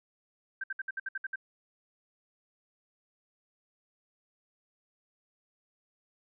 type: tone bursts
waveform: sine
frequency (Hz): 1568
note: G6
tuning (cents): 0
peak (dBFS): -32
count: 9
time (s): 0.61-1.358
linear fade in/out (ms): 5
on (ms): 28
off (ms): 62
effects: none